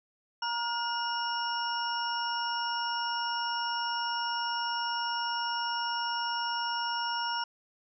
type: tone cluster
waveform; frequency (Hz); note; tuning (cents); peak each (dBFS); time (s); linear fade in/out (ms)
sine; 940 / 1425 / 2880 / 5450; A#5 / F6 / F#7 / F8; +14 / +34 / -47 / -43; -32 / -36 / -39 / -36; 0.42-7.44; 5
effects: none